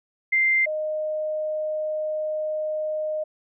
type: tone pair in turn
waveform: sine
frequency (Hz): 2090 / 617.1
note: C7 / D#5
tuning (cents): -2 / -14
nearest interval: octave + major sixth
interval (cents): 2112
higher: first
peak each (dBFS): -17 / -24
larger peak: first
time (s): 0.32-0.66 / 0.66-3.24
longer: second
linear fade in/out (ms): 10
effects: none